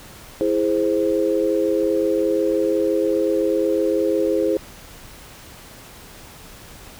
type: chord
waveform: sine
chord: E augmented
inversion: none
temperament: equal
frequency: 329.6 / 415.3 / 523.3 Hz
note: E4 / G#4 / B#4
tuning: 0 / 0 / 0 cents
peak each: -21 dBFS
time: 0.41-4.57 s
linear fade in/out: 0 ms
effects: pink hiss -42 dBFS RMS until 6.99 s